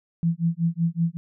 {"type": "tone with tremolo", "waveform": "sine", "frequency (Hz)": 167.5, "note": "E3", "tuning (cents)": 28, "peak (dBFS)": -17, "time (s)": [0.23, 1.17], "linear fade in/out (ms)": 0, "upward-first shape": "sine", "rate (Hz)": 5.3, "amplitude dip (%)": 100, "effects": []}